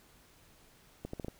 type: accelerating click train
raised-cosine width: 2 ms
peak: -25 dBFS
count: 5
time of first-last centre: 1.05-1.283 s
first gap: 84 ms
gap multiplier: 0.76
effects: pink hiss -62 dBFS RMS until 1.39 s

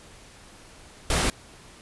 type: noise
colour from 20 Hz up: pink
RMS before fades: -23 dBFS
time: 1.1-1.3 s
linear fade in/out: 2 ms
effects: pink hiss -49 dBFS RMS until 1.81 s + resampled to 24000 Hz

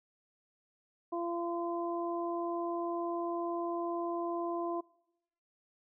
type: harmonic tone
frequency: 342.2 Hz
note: F4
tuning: 35 cents flat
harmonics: 1 / 2 / 3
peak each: -35 / -38 / -40 dBFS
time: 1.12-4.81 s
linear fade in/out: 10 ms
effects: noise-tail reverb RT60 0.9 s tail -24 dB re dry

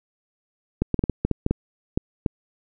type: clicks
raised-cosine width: 3 ms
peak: -7 dBFS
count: 11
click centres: 0.82 / 0.943 / 0.992 / 1.039 / 1.097 / 1.25 / 1.313 / 1.464 / 1.51 / 1.975 / 2.262 s
effects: none

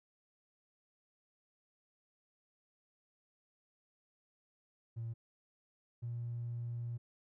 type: tone pair in turn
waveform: triangle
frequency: 114.9 / 118.61 Hz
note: A#2 / A#2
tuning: -25 / +30 cents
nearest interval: minor second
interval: 55 cents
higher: second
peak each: -35 / -34 dBFS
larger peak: second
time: 4.96-5.14 / 6.02-6.98 s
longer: second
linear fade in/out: 20 ms
effects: tanh soft clip ceiling -35 dBFS

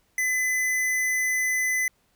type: tone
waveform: square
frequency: 2015 Hz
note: B6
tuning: 34 cents sharp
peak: -23 dBFS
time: 0.18-1.88 s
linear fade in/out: 2 ms
effects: pink hiss -67 dBFS RMS until 2.15 s

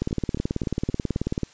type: two click trains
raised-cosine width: 3 ms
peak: -19 / -11 dBFS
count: 5 / 27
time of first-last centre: 0.11-1.16 / 0.02-1.433 s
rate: 3.81 / 18.4 Hz
effects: white hiss -52 dBFS RMS until 1.53 s + resampled to 16000 Hz

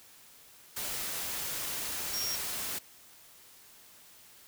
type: tone in noise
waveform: sine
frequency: 5588 Hz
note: F8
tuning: in tune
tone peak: -33 dBFS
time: 2.13-2.36 s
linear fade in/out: 10 ms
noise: white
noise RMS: -36 dBFS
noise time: 0.76-2.79 s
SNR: 0 dB
effects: white hiss -56 dBFS RMS until 4.47 s

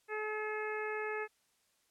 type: harmonic tone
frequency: 428.2 Hz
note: A4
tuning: 47 cents flat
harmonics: 1 / 2 / 3 / 4 / 5 / 6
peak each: -38 / -44 / -45 / -42 / -45 / -48 dBFS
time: 0.08-1.28 s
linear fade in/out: 50 ms
effects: white hiss -74 dBFS RMS until 1.9 s + low-pass 11000 Hz 12 dB/octave

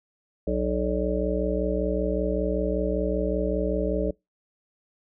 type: harmonic tone with a mistuned harmonic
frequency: 61.74 Hz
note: B1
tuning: in tune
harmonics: 1 / 3 / 5 / 7 / 9 / 10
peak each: -29 / -30 / -31 / -29 / -30 / -32 dBFS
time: 0.47-4.11 s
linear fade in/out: 5 ms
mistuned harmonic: 10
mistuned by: -47 cents
effects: noise-tail reverb RT60 0.2 s tail -25 dB re dry

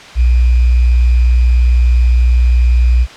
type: tone with sample-and-hold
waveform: sine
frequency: 60.6 Hz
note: B1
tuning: 32 cents flat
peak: -6 dBFS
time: 0.15-3.07 s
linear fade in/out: 50 ms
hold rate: 2450 Hz
effects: white hiss -33 dBFS RMS until 3.16 s + low-pass 4000 Hz 12 dB/octave

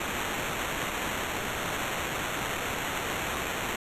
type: noise with sample-and-hold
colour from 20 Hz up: white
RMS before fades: -32 dBFS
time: 0-3.76 s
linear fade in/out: 5 ms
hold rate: 4900 Hz
effects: resampled to 32000 Hz

